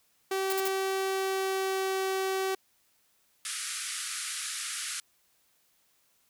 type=tone with pitch glide; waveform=sawtooth; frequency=384.4 to 382.2 Hz; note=G4 to G4; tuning=-34 to -44 cents; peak=-24 dBFS; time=0.31-2.55 s; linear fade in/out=5 ms; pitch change=-10 cents; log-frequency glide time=0.98-2.02 s
type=noise bursts; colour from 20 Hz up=blue; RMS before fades=-33 dBFS; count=3; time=0.5-0.677 s; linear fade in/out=0 ms; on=25 ms; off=51 ms
type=band-pass noise; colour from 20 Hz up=white; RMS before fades=-36 dBFS; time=3.45-5 s; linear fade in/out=2 ms; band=1200 to 11000 Hz; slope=96 dB/octave
effects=white hiss -69 dBFS RMS until 6.29 s